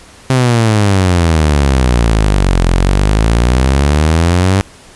sawtooth exponential two-way sweep, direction down then up, 132.5 to 42.69 to 98.8 Hz, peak -4 dBFS, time 0.3-4.61 s, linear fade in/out 0 ms, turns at 2.66 s, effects pink hiss -39 dBFS RMS until 4.95 s + resampled to 24000 Hz

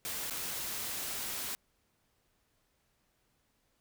white noise with dropouts, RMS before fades -38 dBFS, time 0.05-1.55 s, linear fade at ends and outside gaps 0 ms, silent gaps 0.299-0.308 s, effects pink hiss -75 dBFS RMS until 3.8 s

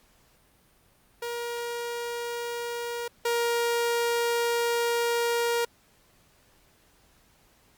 sawtooth tone pair in turn, 474.1 / 471.1 Hz, A#4 / A#4, +29 / +18 cents, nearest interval unison, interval 11 cents, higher first, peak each -27 / -20 dBFS, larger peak second, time 1.22-3.08 / 3.25-5.65 s, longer second, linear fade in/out 5 ms, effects pink hiss -62 dBFS RMS until 7.77 s + Opus 48 kbps

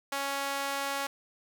sawtooth tone with high-pass filter, 277.5 Hz, C#4, 2 cents sharp, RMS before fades -33 dBFS, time 0.12-1.07 s, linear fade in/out 5 ms, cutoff 810 Hz, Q 0.98, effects none

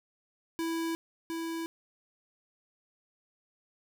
square tone with echo, 329.6 Hz, E4, in tune, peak -31 dBFS, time 0.59-0.95 s, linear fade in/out 0 ms, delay 710 ms, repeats 1, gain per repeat -3 dB, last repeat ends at 1.66 s, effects none

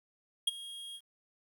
square tone with ADSR envelope, 3264 Hz, G#7, 31 cents flat, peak -24 dBFS, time 0.47-1.01 s, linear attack 7 ms, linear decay 22 ms, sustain -19 dB, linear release 59 ms, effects 11-bit

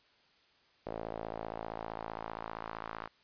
sawtooth tone with band-pass filter sweep, 55.3 Hz, A1, 9 cents sharp, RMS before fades -42 dBFS, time 0.86-3.08 s, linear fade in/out 10 ms, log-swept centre 580 to 1200 Hz, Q 1.9, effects white hiss -67 dBFS RMS until 3.23 s + resampled to 11025 Hz

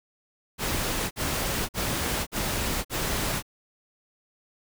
pink noise bursts, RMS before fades -28 dBFS, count 5, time 0.58-3.426 s, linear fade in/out 50 ms, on 530 ms, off 49 ms, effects none

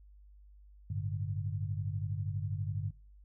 sine chord, G suspended second, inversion none, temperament just, 98 / 110.25 / 147 Hz, G2 / A2 / D3, 0 / +4 / +2 cents, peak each -35 / -39 / -39 dBFS, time 0.9-2.91 s, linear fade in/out 5 ms, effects noise-tail reverb RT60 0.4 s tail -24 dB re dry + added 50 Hz sine -54 dBFS peak until 3.24 s

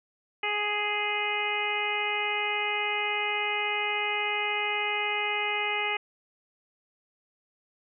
harmonic tone, 416.4 Hz, G#4, 5 cents sharp, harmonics 1 / 2 / 3 / 4 / 5 / 6 / 7, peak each -36 / -33 / -37 / -41 / -31 / -32 / -35 dBFS, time 0.43-5.97 s, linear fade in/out 5 ms, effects none

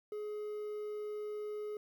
triangle tone with quantisation, 421.3 Hz, G#4, 25 cents sharp, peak -36 dBFS, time 0.12-1.77 s, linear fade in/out 2 ms, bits 11, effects none

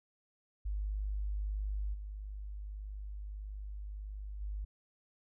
sine tone with level steps, 50.8 Hz, G#1, 38 cents flat, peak -33 / -40 / -36 dBFS, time 0.65-4.65 s, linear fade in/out 10 ms, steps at 1.93 / 4.4 s, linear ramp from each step 20 ms, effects none

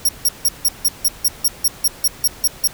10% pulse tone bursts, 5588 Hz, F8, in tune, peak -6 dBFS, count 14, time 0.05-2.676 s, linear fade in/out 5 ms, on 39 ms, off 160 ms, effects pink hiss -39 dBFS RMS until 2.73 s

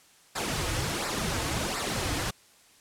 pink noise with flanger, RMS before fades -30 dBFS, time 0.35-2.31 s, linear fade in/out 10 ms, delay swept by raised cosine 0.31 to 5.21 ms, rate 1.4 Hz, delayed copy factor -0.7, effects white hiss -58 dBFS RMS until 2.8 s + low-pass 10000 Hz 12 dB/octave

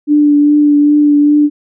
sine tone with vibrato, 293.7 Hz, D4, in tune, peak -5 dBFS, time 0.07-1.5 s, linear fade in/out 50 ms, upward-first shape triangle, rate 2.5 Hz, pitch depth 20 cents each way, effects none

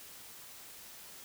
silence, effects white hiss -51 dBFS RMS until 1.24 s

